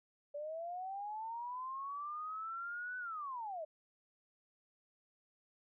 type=linear two-way sweep; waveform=sine; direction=up then down; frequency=573 to 1504 to 599 Hz; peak=-40 dBFS; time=0.34-3.65 s; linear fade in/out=10 ms; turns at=2.98 s; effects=none